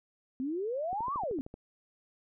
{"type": "exponential two-way sweep", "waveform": "sine", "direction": "up then down", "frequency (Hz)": [249.9, 1200, 249.9], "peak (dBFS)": -31, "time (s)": [0.4, 1.41], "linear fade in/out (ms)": 0, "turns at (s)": 1.15}
{"type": "click train", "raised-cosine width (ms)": 2, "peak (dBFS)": -31, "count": 9, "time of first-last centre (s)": [0.93, 1.541], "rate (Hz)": 13.1}
{"effects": []}